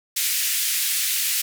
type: band-pass noise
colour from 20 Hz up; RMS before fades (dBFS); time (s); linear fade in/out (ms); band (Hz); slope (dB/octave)
white; -23; 0.16-1.42; 10; 1900 to 16000; 24
effects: none